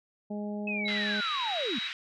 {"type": "harmonic tone", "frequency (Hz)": 207.7, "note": "G#3", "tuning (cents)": 0, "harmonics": [1, 2, 3, 4], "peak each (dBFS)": [-33, -41, -41, -47], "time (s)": [0.3, 1.21], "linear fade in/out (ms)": 10}
{"type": "linear sweep", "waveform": "sine", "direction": "down", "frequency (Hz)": [2600, 196], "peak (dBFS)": -31, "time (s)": [0.67, 1.79], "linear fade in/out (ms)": 5}
{"type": "tone with pitch glide", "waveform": "sine", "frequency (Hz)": [3917, 3843], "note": ["B7", "B7"], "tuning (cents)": [-15, -48], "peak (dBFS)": -33, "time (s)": [0.85, 1.88], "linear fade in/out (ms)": 10, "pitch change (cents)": -33, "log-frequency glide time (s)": [1.22, 1.38]}
{"type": "band-pass noise", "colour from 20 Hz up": "white", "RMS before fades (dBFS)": -38, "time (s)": [0.88, 1.93], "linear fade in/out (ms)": 0, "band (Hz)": [1400, 3400], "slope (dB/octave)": 24}
{"effects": []}